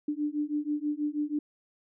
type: beating tone pair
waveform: sine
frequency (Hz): 293.7 / 299.9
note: D4 / D4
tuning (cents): 0 / +36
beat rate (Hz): 6.2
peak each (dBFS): -31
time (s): 0.08-1.39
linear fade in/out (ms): 5
effects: none